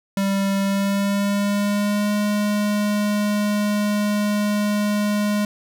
square tone with pitch glide, 196.5 to 207.5 Hz, G3 to G#3, +4 to -1 cents, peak -19 dBFS, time 0.17-5.45 s, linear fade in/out 2 ms, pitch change +95 cents, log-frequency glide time 0.62-2.13 s, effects none

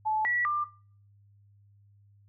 sine tone with pitch steps, 865 / 1941 / 1191 Hz, A5 / B6 / D6, -30 / -31 / +24 cents, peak -25 dBFS, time 0.05-0.65 s, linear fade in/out 20 ms, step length 200 ms, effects noise-tail reverb RT60 0.5 s tail -23 dB re dry + added 101 Hz sine -57 dBFS peak until 2.28 s

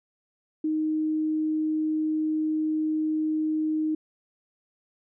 sine tone, 311.1 Hz, D#4, in tune, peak -23 dBFS, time 0.64-3.95 s, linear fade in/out 5 ms, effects none

